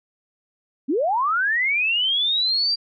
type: linear sweep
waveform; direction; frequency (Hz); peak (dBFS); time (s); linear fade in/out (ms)
sine; up; 234.9 to 4771; -18; 0.88-2.76; 20
effects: none